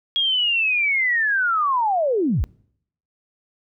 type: linear sweep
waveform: sine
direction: down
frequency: 3300 to 37.87 Hz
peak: -17 dBFS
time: 0.16-2.44 s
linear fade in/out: 0 ms
effects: noise-tail reverb RT60 0.7 s tail -26 dB re dry